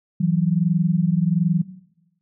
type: tone pair together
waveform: sine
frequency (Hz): 163.79 / 185.1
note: E3 / F#3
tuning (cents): -11 / +1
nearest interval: major second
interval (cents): 212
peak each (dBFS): -19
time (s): 0.2-1.62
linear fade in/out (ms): 10
effects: noise-tail reverb RT60 0.9 s tail -17 dB re dry

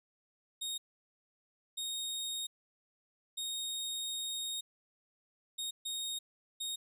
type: tone bursts at uneven times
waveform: sawtooth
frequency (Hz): 3726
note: A#7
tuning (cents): -2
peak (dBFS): -33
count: 6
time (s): 0.61-0.78 / 1.77-2.47 / 3.37-4.61 / 5.58-5.71 / 5.85-6.19 / 6.6-6.76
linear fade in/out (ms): 10
effects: resampled to 32000 Hz

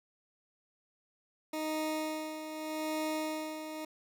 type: tone with tremolo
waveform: 20% pulse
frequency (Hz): 311.1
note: D#4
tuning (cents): 0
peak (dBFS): -27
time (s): 1.53-3.85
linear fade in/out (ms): 5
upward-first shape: sine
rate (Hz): 0.82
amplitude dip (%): 60
effects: none

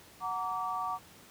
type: chord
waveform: sine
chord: Gb augmented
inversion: none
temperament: just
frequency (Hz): 740 / 925 / 1156.2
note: Gb5 / Bb5 / D6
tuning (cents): 0 / -14 / -27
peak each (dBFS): -37 / -38 / -34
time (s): 0.2-0.99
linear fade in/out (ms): 50
effects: pink hiss -55 dBFS RMS until 1.3 s + high-pass 80 Hz 12 dB/octave

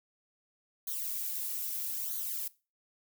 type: noise with flanger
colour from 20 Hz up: violet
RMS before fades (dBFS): -36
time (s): 0.87-2.48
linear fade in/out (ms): 5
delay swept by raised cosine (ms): 0.38 to 3.18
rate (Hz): 0.78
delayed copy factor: -0.8
effects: noise-tail reverb RT60 0.3 s tail -20 dB re dry

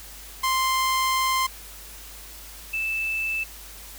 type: tone pair in turn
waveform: sawtooth / sine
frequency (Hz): 1046.5 / 2637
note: C6 / E7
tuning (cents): 0 / 0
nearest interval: octave + major third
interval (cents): 1600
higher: second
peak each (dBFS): -17 / -24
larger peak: first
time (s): 0.43-1.47 / 2.73-3.44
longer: first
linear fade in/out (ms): 10
effects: added 50 Hz sine -45 dBFS peak until 3.98 s + white hiss -43 dBFS RMS until 3.98 s

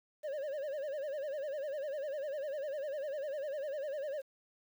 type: tone with vibrato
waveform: triangle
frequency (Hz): 575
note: D5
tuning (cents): -37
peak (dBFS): -34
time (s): 0.23-4.22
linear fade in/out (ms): 20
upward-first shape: sine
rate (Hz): 10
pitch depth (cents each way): 130
effects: 10-bit

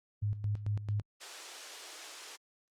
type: tone with tremolo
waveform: sine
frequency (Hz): 103.83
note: G#2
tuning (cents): 0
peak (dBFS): -29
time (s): 0.22-1.02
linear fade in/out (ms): 10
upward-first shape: square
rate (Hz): 4.5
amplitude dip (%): 70
type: high-pass noise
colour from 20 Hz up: white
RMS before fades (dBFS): -44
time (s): 1.2-2.37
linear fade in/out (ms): 20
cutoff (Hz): 320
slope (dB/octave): 48
effects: low-pass 7000 Hz 12 dB/octave + Opus 48 kbps

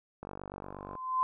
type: click train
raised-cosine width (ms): 1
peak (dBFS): -27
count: 36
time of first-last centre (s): 0.23-0.953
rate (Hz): 48.4
type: tone with exponential growth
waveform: sine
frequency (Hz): 1030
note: C6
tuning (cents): -28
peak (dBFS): -23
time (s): 0.63-1.23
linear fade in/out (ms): 0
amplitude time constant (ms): 130
effects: none

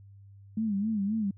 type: tone with vibrato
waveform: sine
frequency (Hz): 209.3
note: G#3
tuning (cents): +14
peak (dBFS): -26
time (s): 0.57-1.31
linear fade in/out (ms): 5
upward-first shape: sine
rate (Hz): 3.8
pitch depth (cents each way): 120
effects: added 99 Hz sine -49 dBFS peak until 1.37 s

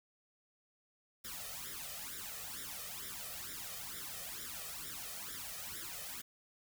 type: noise with flanger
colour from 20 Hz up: white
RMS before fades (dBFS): -45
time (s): 1.24-6.22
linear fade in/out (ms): 10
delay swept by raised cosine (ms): 0.55 to 1.65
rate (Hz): 2.2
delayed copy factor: +0.9
effects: none

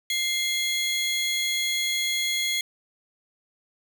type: tone pair together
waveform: 30% pulse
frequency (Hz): 2100 / 3334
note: C7 / G#7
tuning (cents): +6 / +6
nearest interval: minor sixth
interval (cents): 800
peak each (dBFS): -24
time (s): 0.1-2.61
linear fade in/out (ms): 2
effects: none

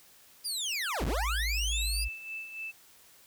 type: linear two-way sweep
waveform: 25% pulse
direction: down then up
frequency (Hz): 4978 to 31.7 to 4978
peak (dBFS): -27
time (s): 0.44-2.05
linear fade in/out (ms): 20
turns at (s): 1.05
type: tone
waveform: sine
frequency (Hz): 54.4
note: A1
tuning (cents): -19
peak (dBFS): -30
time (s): 1-2.09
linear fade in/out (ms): 20
type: tone with tremolo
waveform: sine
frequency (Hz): 2637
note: E7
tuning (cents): 0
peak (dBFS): -35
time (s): 1.71-2.72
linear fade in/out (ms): 20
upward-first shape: sine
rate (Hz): 3.5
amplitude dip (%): 60
effects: white hiss -58 dBFS RMS until 3.26 s

